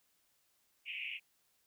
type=band-pass noise; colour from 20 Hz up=pink; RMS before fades=-42 dBFS; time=0.85-1.2 s; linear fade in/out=50 ms; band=2200 to 2900 Hz; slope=96 dB/octave; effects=white hiss -75 dBFS RMS until 1.66 s